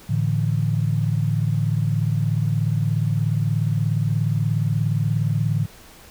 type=chord; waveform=sine; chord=A suspended fourth; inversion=none; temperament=equal with one note detuned; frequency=110 / 146.83 / 166.92 Hz; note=A2 / D3 / E3; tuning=0 / 0 / +22 cents; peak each=-21 / -22 / -26 dBFS; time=0.09-5.66 s; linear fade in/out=10 ms; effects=pink hiss -46 dBFS RMS until 6.1 s